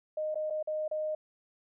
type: tone with dropouts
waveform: sine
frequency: 617 Hz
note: D#5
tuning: 15 cents flat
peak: -30 dBFS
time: 0.17-1.15 s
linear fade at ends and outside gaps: 5 ms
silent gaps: 0.345-0.355 / 0.5-0.505 / 0.628-0.673 / 0.88-0.912 s
effects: none